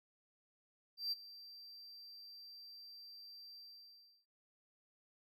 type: tone with ADSR envelope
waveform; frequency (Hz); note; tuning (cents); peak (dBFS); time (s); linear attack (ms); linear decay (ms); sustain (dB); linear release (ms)
triangle; 4699; D8; 0; -33; 0.97-4.26; 150; 23; -18; 690
effects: none